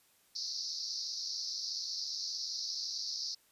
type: band-pass noise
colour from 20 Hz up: white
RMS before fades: -39 dBFS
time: 0.35-3.35 s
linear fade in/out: 10 ms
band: 4200 to 5700 Hz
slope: 96 dB/octave
effects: white hiss -68 dBFS RMS until 3.51 s + resampled to 32000 Hz